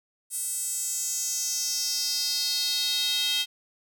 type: tone with high-pass filter sweep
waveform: square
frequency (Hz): 290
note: D4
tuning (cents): -22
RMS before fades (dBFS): -28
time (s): 0.3-3.46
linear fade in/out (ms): 50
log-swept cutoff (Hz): 9000 to 3300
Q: 4.3
effects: none